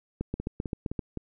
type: two click trains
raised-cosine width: 3 ms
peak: -20 / -17 dBFS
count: 4 / 7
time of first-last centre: 0.4-1.173 / 0.21-0.992 s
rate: 3.88 / 7.67 Hz
effects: none